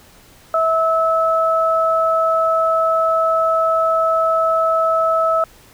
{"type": "tone pair together", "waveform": "sine", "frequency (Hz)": [650, 1300], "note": ["E5", "E6"], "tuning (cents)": [-24, -24], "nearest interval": "octave", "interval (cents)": 1200, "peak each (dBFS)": -16, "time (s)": [0.54, 5.44], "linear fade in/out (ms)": 2, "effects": ["pink hiss -47 dBFS RMS until 5.73 s"]}